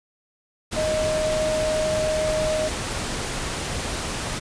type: tone in noise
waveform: sine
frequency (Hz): 622.3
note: D#5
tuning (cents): 0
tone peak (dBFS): -21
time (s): 0.76-2.69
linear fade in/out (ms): 20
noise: pink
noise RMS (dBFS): -28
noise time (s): 0.71-4.4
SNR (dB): +4
effects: resampled to 22050 Hz